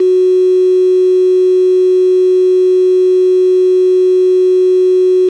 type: tone with quantisation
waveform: sine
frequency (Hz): 368.6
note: F#4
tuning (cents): -7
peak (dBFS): -6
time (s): 0-5.29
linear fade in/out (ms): 5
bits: 4
effects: low-pass 3000 Hz 12 dB/octave